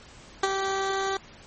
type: tone with ADSR envelope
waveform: 15% pulse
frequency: 388.4 Hz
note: G4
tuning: 16 cents flat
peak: -12 dBFS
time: 0.43-1.17 s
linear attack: 5 ms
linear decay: 30 ms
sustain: -7 dB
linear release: 3 ms
effects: pink hiss -49 dBFS RMS until 1.46 s + MP3 32 kbps